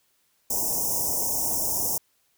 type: band-stop noise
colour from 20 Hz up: white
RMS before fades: -26 dBFS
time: 0.5-1.98 s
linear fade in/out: 5 ms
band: 1000 to 5300 Hz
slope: 96 dB/octave
effects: white hiss -68 dBFS RMS until 2.37 s